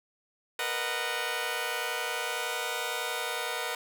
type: chord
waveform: 10% pulse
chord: B major seventh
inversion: third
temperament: just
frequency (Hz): 463 / 493.9 / 617.4 / 740.8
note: A#4 / B4 / D#5 / F#5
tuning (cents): -12 / 0 / -14 / +2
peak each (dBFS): -28 / -28 / -29 / -28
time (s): 0.59-3.75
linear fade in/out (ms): 2
effects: none